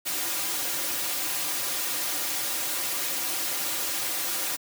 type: noise with comb filter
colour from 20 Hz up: white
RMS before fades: -29 dBFS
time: 0.05-4.57 s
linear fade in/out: 20 ms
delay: 4.6 ms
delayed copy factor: -0.9
effects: high-pass 200 Hz 12 dB/octave